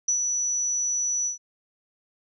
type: tone with ADSR envelope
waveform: sine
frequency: 5920 Hz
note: F#8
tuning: in tune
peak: -19 dBFS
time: 0.08-1.38 s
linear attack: 6 ms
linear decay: 91 ms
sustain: -4 dB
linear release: 120 ms
effects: none